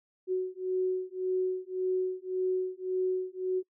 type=beating tone pair; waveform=sine; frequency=370 / 371.8 Hz; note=F#4 / F#4; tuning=0 / +8 cents; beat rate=1.8 Hz; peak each=-31 dBFS; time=0.27-3.63 s; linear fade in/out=50 ms; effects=noise-tail reverb RT60 0.1 s tail -25 dB re dry